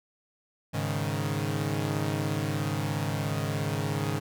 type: chord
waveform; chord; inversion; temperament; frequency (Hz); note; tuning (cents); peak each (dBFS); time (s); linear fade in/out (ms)
sawtooth; Ab suspended fourth; none; equal; 103.83 / 138.59 / 155.56; Ab2 / Db3 / Eb3; 0 / 0 / 0; -28; 0.73-4.2; 20
effects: none